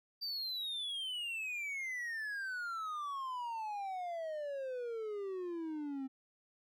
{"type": "exponential sweep", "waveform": "triangle", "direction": "down", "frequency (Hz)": [4699, 261.6], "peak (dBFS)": -36, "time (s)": [0.21, 6.08], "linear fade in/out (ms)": 20, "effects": []}